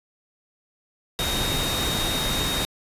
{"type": "tone in noise", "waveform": "sine", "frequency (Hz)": 3729, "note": "A#7", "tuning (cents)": 0, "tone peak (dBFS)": -27, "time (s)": [1.19, 2.65], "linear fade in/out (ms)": 0, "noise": "pink", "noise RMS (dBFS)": -26, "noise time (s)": [1.19, 2.65], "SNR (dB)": -4, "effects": ["resampled to 32000 Hz"]}